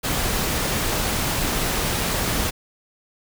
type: noise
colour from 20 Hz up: pink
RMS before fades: -23 dBFS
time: 0.03-2.51 s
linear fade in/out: 20 ms
effects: none